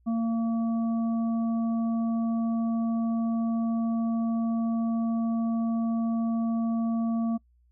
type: harmonic tone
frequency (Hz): 228.4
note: A#3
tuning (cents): -35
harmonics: 1 / 3 / 5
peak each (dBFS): -24 / -38 / -43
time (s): 0.06-7.38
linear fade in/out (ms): 20
effects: noise-tail reverb RT60 0.1 s tail -25 dB re dry + added 60 Hz sine -60 dBFS peak until 7.71 s